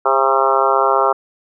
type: harmonic tone with a mistuned harmonic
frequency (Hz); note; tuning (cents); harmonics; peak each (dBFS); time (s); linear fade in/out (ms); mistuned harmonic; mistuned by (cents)
134.9; C#3; -47; 3 / 4 / 5 / 6 / 7 / 8 / 9 / 10; -20 / -20 / -20 / -20 / -20 / -20 / -20 / -20; 0.05-1.13; 10; 4; -18
effects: none